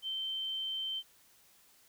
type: tone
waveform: sine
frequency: 3108 Hz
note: G7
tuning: 16 cents flat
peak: -34 dBFS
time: 0.02-1.03 s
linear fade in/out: 50 ms
effects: white hiss -64 dBFS RMS until 1.88 s